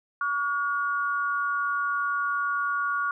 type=tone pair together; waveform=sine; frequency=1137.2 / 1434 Hz; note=C#6 / F6; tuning=+44 / +45 cents; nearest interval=major third; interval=401 cents; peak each=-27 dBFS; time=0.21-3.11 s; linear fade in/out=2 ms; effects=none